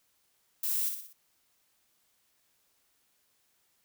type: noise with echo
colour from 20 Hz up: violet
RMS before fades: -31 dBFS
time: 0.63-0.89 s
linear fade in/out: 5 ms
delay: 60 ms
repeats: 4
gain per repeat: -6 dB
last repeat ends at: 1.13 s
effects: white hiss -72 dBFS RMS until 3.84 s